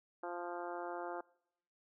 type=harmonic tone with a mistuned harmonic; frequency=174.61 Hz; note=F3; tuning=in tune; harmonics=2 / 3 / 4 / 5 / 6 / 7 / 8 / 9; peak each=-45 / -47 / -45 / -47 / -52 / -52 / -52 / -58 dBFS; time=0.23-1.21 s; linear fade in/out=5 ms; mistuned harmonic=9; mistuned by=+15 cents; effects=noise-tail reverb RT60 0.8 s tail -24 dB re dry